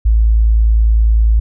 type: tone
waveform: sine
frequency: 55 Hz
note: A1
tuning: in tune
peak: -7 dBFS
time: 0.05-1.4 s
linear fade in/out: 10 ms
effects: none